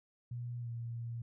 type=tone with pitch glide; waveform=sine; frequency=120.7 to 117.13 Hz; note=B2 to A#2; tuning=-39 to +9 cents; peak=-38 dBFS; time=0.31-1.22 s; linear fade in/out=5 ms; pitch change=-52 cents; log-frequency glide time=0.6-0.69 s; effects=none